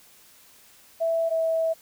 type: tone pair in turn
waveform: sine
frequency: 659.3 / 651 Hz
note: E5 / E5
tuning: 0 / -22 cents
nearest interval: unison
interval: 22 cents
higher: first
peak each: -21 dBFS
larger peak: neither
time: 1-1.3 / 1.3-1.74 s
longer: second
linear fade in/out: 20 ms
effects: white hiss -54 dBFS RMS until 1.81 s